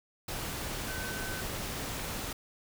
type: tone in noise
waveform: sine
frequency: 1524 Hz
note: G6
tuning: 49 cents flat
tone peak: -40 dBFS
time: 0.88-1.41 s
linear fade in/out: 5 ms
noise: pink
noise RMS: -37 dBFS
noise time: 0.28-2.33 s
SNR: -6 dB
effects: none